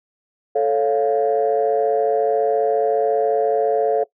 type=chord; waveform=sine; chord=A augmented; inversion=none; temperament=equal; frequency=440 / 554.4 / 698.5 Hz; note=A4 / C#5 / E#5; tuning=0 / 0 / 0 cents; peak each=-17 / -20 / -20 dBFS; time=0.55-4.04 s; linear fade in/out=10 ms; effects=noise-tail reverb RT60 0.1 s tail -20 dB re dry + tanh soft clip ceiling -8 dBFS